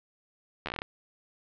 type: slowing click train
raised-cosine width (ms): 0.3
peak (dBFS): -17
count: 9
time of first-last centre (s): 0.66-0.819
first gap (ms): 12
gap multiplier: 1.14
effects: low-pass 4000 Hz 12 dB/octave